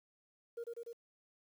sine tone with echo, 468.3 Hz, A#4, 8 cents sharp, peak -37 dBFS, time 0.57-0.64 s, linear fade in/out 10 ms, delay 97 ms, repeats 3, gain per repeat -2 dB, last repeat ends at 0.931 s, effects tanh soft clip ceiling -38 dBFS + 11-bit

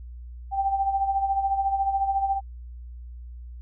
sine tone with tremolo, 784 Hz, G5, in tune, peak -19 dBFS, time 0.51-2.41 s, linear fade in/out 50 ms, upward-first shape sine, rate 14 Hz, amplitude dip 60%, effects added 60 Hz sine -37 dBFS peak until 3.61 s

